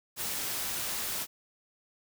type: noise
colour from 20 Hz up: white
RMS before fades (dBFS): -34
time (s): 0.16-1.27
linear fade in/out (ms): 50
effects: none